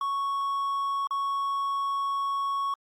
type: tone with dropouts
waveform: triangle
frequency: 1108.7 Hz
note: C#6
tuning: in tune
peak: -24 dBFS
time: 0.01-2.74 s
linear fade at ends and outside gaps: 2 ms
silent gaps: 1.071-1.108 s
effects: Opus 48 kbps